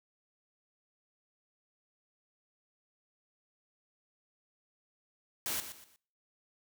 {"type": "noise with echo", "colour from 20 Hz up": "white", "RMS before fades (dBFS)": -35, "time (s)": [5.46, 5.6], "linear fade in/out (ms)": 0, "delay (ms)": 120, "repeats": 3, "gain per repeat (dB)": -10, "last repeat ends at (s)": 5.96, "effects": ["noise-tail reverb RT60 0.6 s tail -26 dB re dry"]}